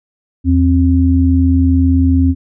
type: tone pair together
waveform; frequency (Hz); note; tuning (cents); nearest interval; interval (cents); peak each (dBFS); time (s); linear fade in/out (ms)
sine; 82.41 / 265; E2 / C4; 0 / +22; octave + minor sixth; 2022; -10 / -11; 0.44-2.35; 50
effects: none